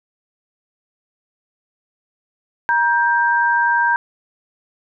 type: tone pair together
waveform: sine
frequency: 946 / 1577.9 Hz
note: A#5 / G6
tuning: +25 / +11 cents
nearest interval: major sixth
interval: 886 cents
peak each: -16 dBFS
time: 2.69-3.96 s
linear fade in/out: 0 ms
effects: none